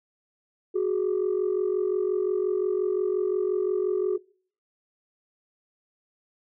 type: tone pair together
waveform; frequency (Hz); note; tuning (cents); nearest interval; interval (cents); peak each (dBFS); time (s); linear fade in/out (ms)
sine; 370 / 415.7; F#4 / G#4; 0 / +2; major second; 202; -23 / -25; 0.74-4.18; 20
effects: noise-tail reverb RT60 0.5 s tail -24 dB re dry + tanh soft clip ceiling -18 dBFS